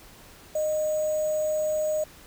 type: tone with sample-and-hold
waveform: sine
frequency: 615 Hz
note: D#5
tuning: 20 cents flat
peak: -23 dBFS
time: 0.55-2.04 s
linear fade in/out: 5 ms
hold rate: 7350 Hz
effects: pink hiss -50 dBFS RMS until 2.26 s